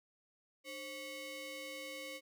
sawtooth ring-modulated tone, 830 Hz, G#5, 1 cent flat, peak -37 dBFS, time 0.64-2.21 s, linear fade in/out 50 ms, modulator 1360 Hz, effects none

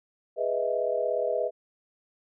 sine chord, E major seventh, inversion first, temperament equal, 415.3 / 493.9 / 622.3 / 659.3 Hz, G#4 / B4 / D#5 / E5, 0 / 0 / 0 / 0 cents, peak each -33 / -29 / -29 / -31 dBFS, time 0.36-1.51 s, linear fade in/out 50 ms, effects none

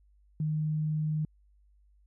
sine tone, 154 Hz, D#3, 17 cents flat, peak -27 dBFS, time 0.4-1.25 s, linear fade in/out 2 ms, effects added 50 Hz sine -60 dBFS peak until 2.06 s

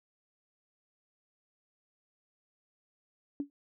sine tone with exponential decay, 284.5 Hz, C#4, 45 cents sharp, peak -27 dBFS, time 3.4-3.5 s, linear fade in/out 1 ms, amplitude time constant 20 ms, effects none

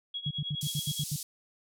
sine tone with tremolo, 3322 Hz, G#7, in tune, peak -31 dBFS, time 0.14-1.04 s, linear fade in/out 5 ms, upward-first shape triangle, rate 9.6 Hz, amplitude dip 90%
sine tone bursts, 147.6 Hz, D3, 9 cents sharp, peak -29 dBFS, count 8, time 0.26-1.162 s, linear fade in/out 5 ms, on 48 ms, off 74 ms
white band-pass noise, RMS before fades -39 dBFS, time 0.61-1.23 s, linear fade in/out 2 ms, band 4100 to 12000 Hz, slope 24 dB/octave
effects none

